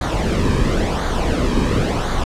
brown noise with flanger, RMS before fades -18 dBFS, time 0.01-2.24 s, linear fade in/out 5 ms, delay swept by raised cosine 0.37 to 1.47 ms, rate 0.95 Hz, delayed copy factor -0.6, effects low-pass 8000 Hz 12 dB/octave

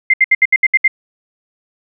sine tone bursts, 2093 Hz, C7, in tune, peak -6 dBFS, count 8, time 0.1-0.879 s, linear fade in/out 5 ms, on 37 ms, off 69 ms, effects none

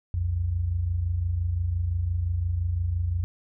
sine tone pair together, 62.3 / 88.11 Hz, B1 / F2, +16 / +16 cents, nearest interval tritone, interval 600 cents, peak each -31 / -24 dBFS, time 0.14-3.24 s, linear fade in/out 0 ms, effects none

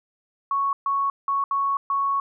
sine tone bursts at uneven times, 1108.7 Hz, C#6, in tune, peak -20 dBFS, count 5, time 0.51-0.73 / 0.86-1.1 / 1.28-1.44 / 1.51-1.77 / 1.9-2.2 s, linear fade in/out 2 ms, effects none

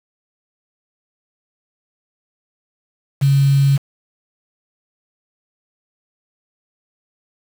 sine tone with quantisation, 138.59 Hz, C#3, in tune, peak -10 dBFS, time 3.21-3.78 s, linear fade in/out 20 ms, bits 5, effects none

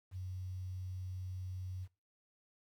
sine tone with quantisation, 92.5 Hz, F#2, in tune, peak -40 dBFS, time 0.11-1.88 s, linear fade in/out 50 ms, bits 11, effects noise-tail reverb RT60 0.3 s tail -20 dB re dry

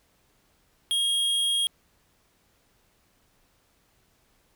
square tone, 3262 Hz, G#7, 32 cents flat, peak -23 dBFS, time 0.91-1.67 s, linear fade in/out 0 ms, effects pink hiss -66 dBFS RMS until 4.55 s

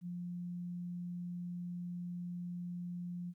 sine tone, 176 Hz, F3, 14 cents sharp, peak -39 dBFS, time 0.01-3.34 s, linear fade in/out 50 ms, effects 13-bit

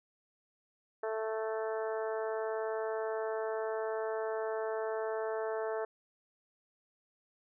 harmonic tone, 220.2 Hz, A3, 2 cents sharp, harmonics 2 / 3 / 4 / 5 / 6 / 7 / 8, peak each -35 / -38 / -43 / -47 / -47 / -49 / -50 dBFS, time 1.03-5.85 s, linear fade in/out 5 ms, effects none

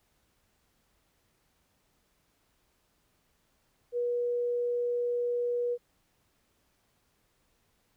sine tone, 483.1 Hz, B4, 38 cents flat, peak -27 dBFS, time 3.92-5.78 s, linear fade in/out 50 ms, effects pink hiss -72 dBFS RMS until 7.96 s

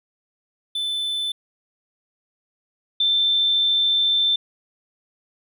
triangle / sine tone pair in turn, 3520 / 3553 Hz, A7 / A7, 0 / +16 cents, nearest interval unison, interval 16 cents, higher second, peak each -21 / -16 dBFS, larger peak second, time 0.75-1.32 / 3-4.36 s, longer second, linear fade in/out 5 ms, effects none

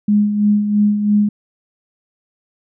sine tone with tremolo, 207.7 Hz, G#3, in tune, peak -9 dBFS, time 0.08-1.29 s, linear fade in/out 5 ms, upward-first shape sine, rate 3 Hz, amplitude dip 55%, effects none

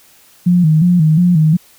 sine tone with vibrato, 166.4 Hz, E3, 17 cents sharp, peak -7 dBFS, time 0.46-1.57 s, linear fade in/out 10 ms, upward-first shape square, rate 2.8 Hz, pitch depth 110 cents each way, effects white hiss -47 dBFS RMS until 1.78 s

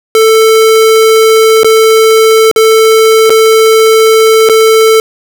square tone with dropouts, 442.6 Hz, A4, 10 cents sharp, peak -3 dBFS, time 0.15-5 s, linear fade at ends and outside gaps 1 ms, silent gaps 1.633-1.645 / 2.514-2.561 / 3.296-3.303 / 4.489-4.496 s, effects 7-bit

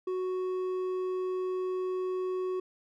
sine tone with hard clipping, 370 Hz, F#4, in tune, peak -31 dBFS, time 0.07-2.6 s, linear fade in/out 5 ms, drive 5 dB, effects none

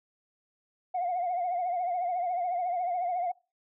sine tone with vibrato, 714 Hz, F5, 38 cents sharp, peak -26 dBFS, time 0.94-3.32 s, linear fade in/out 10 ms, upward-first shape triangle, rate 14 Hz, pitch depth 87 cents each way, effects noise-tail reverb RT60 0.3 s tail -24 dB re dry + tanh soft clip ceiling -24 dBFS

